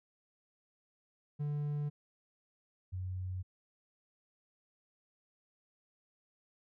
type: tone pair in turn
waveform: triangle / sine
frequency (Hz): 146.83 / 92.31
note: D3 / F#2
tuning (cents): 0 / -4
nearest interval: minor sixth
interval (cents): 804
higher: first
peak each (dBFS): -31 / -36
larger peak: first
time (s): 1.39-1.9 / 2.92-3.43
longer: neither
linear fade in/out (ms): 20
effects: none